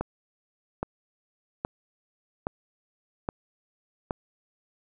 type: click train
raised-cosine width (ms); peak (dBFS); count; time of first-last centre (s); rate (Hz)
1; -14; 6; 0.01-4.108; 1.22
effects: none